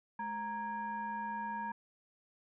sine tone with frequency modulation, 932.3 Hz, A#5, in tune, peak -36 dBFS, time 0.19-1.72 s, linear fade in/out 5 ms, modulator 721 Hz, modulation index 0.69, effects none

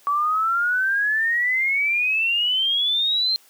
sine exponential sweep, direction up, 1136 to 4186 Hz, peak -18 dBFS, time 0.07-3.36 s, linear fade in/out 0 ms, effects white hiss -54 dBFS RMS until 3.49 s + high-pass 300 Hz 12 dB/octave

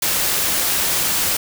white noise, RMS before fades -19 dBFS, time 0.02-1.37 s, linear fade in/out 5 ms, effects none

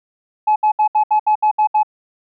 sine tone bursts, 853 Hz, G#5, 46 cents sharp, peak -9 dBFS, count 9, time 0.47-1.832 s, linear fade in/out 10 ms, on 90 ms, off 69 ms, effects tanh soft clip ceiling -8 dBFS

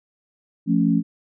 sine chord, F augmented, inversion none, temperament equal with one note detuned, 172.61 / 220 / 277.2 Hz, F3 / A3 / C#4, -20 / 0 / 0 cents, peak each -20 dBFS, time 0.66-1.03 s, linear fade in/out 50 ms, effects none

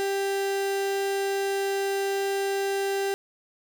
35% pulse tone, 393.8 Hz, G4, 8 cents sharp, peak -23 dBFS, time 0-3.14 s, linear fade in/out 0 ms, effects none

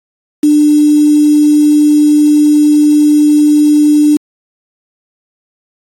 sine tone with quantisation, 297.9 Hz, D4, 25 cents sharp, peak -4 dBFS, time 0.43-4.17 s, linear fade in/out 5 ms, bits 4, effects AAC 48 kbps

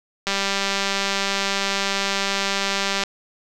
click train, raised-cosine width 0.2 ms, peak -5 dBFS, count 546, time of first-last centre 0.27-3.036 s, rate 197 Hz, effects none

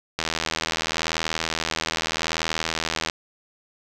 click train, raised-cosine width 0.2 ms, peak -6 dBFS, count 236, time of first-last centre 0.19-3.098 s, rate 80.8 Hz, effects none

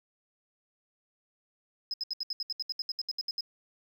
triangle tone bursts, 5090 Hz, D#8, 39 cents sharp, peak -27 dBFS, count 16, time 1.91-3.408 s, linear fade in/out 2 ms, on 28 ms, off 70 ms, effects tanh soft clip ceiling -28 dBFS + 10-bit

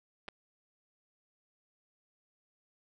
clicks, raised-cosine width 0.3 ms, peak -28 / -25 dBFS, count 2, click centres 0.281 / 0.286 s, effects none

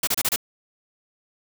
white noise bursts, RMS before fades -22 dBFS, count 5, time 0.03-0.361 s, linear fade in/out 5 ms, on 43 ms, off 29 ms, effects none

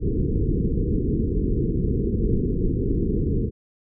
pink low-pass noise, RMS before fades -22 dBFS, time 0-3.51 s, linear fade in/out 50 ms, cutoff 460 Hz, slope 96 dB/octave, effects none

